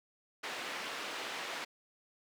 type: band-pass noise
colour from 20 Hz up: white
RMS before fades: -41 dBFS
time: 0.43-1.65 s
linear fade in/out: 10 ms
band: 320 to 2900 Hz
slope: 12 dB/octave
effects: none